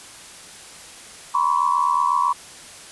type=tone cluster; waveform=sine; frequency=974 / 1042 / 1128 Hz; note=B5 / C6 / C#6; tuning=-24 / -7 / +30 cents; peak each=-21 dBFS; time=1.34-2.33 s; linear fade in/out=10 ms; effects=white hiss -41 dBFS RMS until 2.91 s + resampled to 24000 Hz